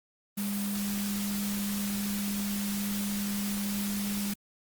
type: tone in noise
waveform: sine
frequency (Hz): 202.5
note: G#3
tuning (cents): -43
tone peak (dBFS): -30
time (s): 0.37-4.34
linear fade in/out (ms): 10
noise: white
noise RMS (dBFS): -37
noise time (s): 0.37-4.34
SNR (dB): +4
effects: Opus 32 kbps